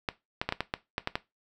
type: clicks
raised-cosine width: 0.3 ms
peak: -12 dBFS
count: 9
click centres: 0.088 / 0.415 / 0.49 / 0.524 / 0.606 / 0.739 / 0.981 / 1.074 / 1.155 s
effects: noise-tail reverb RT60 0.2 s tail -17 dB re dry